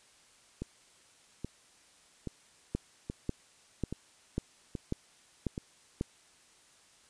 two click trains, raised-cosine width 3 ms, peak -23 / -18 dBFS, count 7 / 7, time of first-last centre 0.62-5.579 / 2.75-6.011 s, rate 1.21 / 1.84 Hz, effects white hiss -62 dBFS RMS until 7.09 s + resampled to 22050 Hz

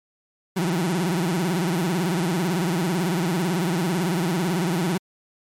30% pulse tone with vibrato, 174.61 Hz, F3, in tune, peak -18 dBFS, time 0.56-4.98 s, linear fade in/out 10 ms, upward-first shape sine, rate 18 Hz, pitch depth 180 cents each way, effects MP3 64 kbps

